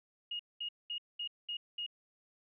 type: tone bursts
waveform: sine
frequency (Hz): 2866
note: F7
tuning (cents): +44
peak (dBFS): -36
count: 6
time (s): 0.31-1.864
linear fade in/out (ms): 5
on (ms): 84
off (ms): 210
effects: none